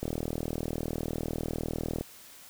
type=click train; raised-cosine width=2 ms; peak=-18 dBFS; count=80; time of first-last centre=0.03-2.01 s; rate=39.9 Hz; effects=white hiss -51 dBFS RMS until 2.49 s